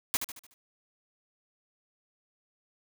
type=noise with echo; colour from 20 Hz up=white; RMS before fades=-27 dBFS; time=0.14-0.17 s; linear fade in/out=0 ms; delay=74 ms; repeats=5; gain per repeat=-7 dB; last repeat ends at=0.54 s; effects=none